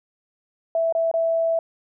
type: tone with dropouts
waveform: sine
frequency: 659.3 Hz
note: E5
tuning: in tune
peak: -18 dBFS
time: 0.75-1.59 s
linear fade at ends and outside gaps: 2 ms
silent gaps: 0.925-0.95 / 1.114-1.139 s
effects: none